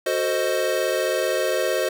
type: chord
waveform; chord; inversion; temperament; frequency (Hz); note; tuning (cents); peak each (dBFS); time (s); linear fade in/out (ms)
square; F# diminished seventh; none; equal with one note detuned; 370 / 447.9 / 523.3 / 622.3; F#4 / A4 / C5 / Eb5; 0 / +31 / 0 / 0; -28 / -30 / -25 / -26; 0.06-1.89; 5
effects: none